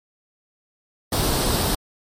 pink noise with comb filter, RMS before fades -21 dBFS, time 1.12-1.75 s, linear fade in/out 5 ms, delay 0.22 ms, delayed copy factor +0.5, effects MP3 64 kbps

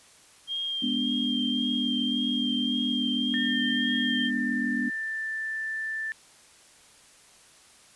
sine tone with vibrato, 3200 Hz, G7, 35 cents sharp, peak -28 dBFS, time 0.47-4.31 s, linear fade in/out 50 ms, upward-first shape sine, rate 1.8 Hz, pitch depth 21 cents each way
sine chord, G# diminished, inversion none, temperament equal, 207.7 / 246.9 / 293.7 Hz, G#3 / B3 / D4, 0 / 0 / 0 cents, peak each -33 / -28 / -33 dBFS, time 0.82-4.9 s, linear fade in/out 10 ms
sine tone with pitch glide, 1802 to 1769 Hz, A6 to A6, +41 to +9 cents, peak -29 dBFS, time 3.34-6.12 s, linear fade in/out 0 ms, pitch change -32 cents, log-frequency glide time 4.01-5.31 s
effects white hiss -55 dBFS RMS until 7.95 s + resampled to 24000 Hz

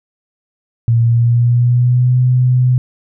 sine tone with pitch glide, 116.3 to 126.1 Hz, A#2 to B2, -4 to +36 cents, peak -8 dBFS, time 0.88-2.78 s, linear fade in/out 0 ms, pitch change +140 cents, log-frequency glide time 1.01-2.18 s, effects none

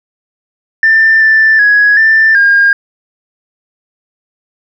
sine tone with pitch steps, 1785 / 1768 / 1670 / 1777 / 1617 Hz, A6 / A6 / G#6 / A6 / G#6, +24 / +8 / +9 / +17 / -47 cents, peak -3 dBFS, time 0.83-2.73 s, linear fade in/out 2 ms, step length 380 ms, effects tanh soft clip ceiling 0 dBFS

